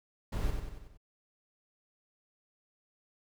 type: noise with echo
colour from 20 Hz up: brown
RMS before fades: -32 dBFS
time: 0.32-0.51 s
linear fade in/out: 10 ms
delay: 93 ms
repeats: 5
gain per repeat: -5 dB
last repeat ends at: 0.975 s
effects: none